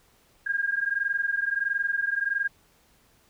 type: tone pair together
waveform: sine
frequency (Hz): 1609 / 1630.5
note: G6 / G#6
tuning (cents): +45 / -32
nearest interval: unison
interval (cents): 23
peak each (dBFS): -27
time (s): 0.46-2.48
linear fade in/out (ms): 10
effects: pink hiss -62 dBFS RMS until 3.29 s